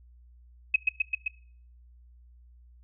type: tone with echo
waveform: sine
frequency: 2551 Hz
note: D#7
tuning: 43 cents sharp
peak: -17 dBFS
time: 0.74-0.76 s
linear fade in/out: 5 ms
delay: 130 ms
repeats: 4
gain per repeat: -2 dB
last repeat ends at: 1.28 s
effects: noise-tail reverb RT60 0.6 s tail -24 dB re dry + added 60 Hz sine -52 dBFS peak until 2.83 s